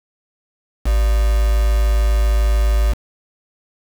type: tone with quantisation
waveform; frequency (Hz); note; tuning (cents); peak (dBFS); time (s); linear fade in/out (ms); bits
sine; 53.6; A1; -45; -12; 0.85-2.94; 20; 4
effects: none